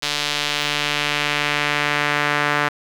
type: tone with band-pass filter sweep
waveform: sawtooth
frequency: 146.83 Hz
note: D3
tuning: in tune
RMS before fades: -21 dBFS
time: 0.02-2.69 s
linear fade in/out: 10 ms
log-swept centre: 4000 to 1600 Hz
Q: 1.4
effects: 7-bit